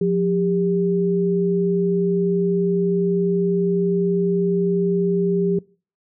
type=tone pair together; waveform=sine; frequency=177.7 / 398.9 Hz; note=F3 / G4; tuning=+30 / +30 cents; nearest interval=octave + major second; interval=1400 cents; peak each=-19 dBFS; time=0.01-5.59 s; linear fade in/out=5 ms; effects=noise-tail reverb RT60 0.4 s tail -24 dB re dry